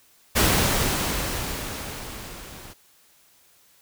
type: noise with level ramp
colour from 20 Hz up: pink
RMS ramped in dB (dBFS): -18 to -43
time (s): 0.35-2.74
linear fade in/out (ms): 20
effects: white hiss -58 dBFS RMS until 3.81 s